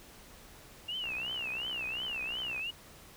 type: tone with vibrato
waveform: sine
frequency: 2776 Hz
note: F7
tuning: 11 cents flat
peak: -34 dBFS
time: 0.88-2.71 s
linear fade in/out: 10 ms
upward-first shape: triangle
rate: 2.8 Hz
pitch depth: 210 cents each way
type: click train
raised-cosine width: 0.5 ms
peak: -32 dBFS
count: 98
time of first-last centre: 1.04-2.594 s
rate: 62.4 Hz
effects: pink hiss -54 dBFS RMS until 3.16 s